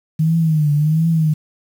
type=tone with vibrato; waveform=sine; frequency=155.56 Hz; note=D#3; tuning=in tune; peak=-12 dBFS; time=0.19-1.34 s; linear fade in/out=10 ms; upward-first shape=triangle; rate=1.4 Hz; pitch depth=120 cents each way; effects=7-bit